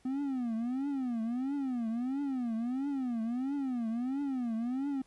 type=tone with vibrato; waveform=triangle; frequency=252.2 Hz; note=B3; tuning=36 cents sharp; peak=-29 dBFS; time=0.05-5.02 s; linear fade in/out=5 ms; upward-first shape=triangle; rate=1.5 Hz; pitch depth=240 cents each way; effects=pink hiss -67 dBFS RMS until 5.06 s + resampled to 24000 Hz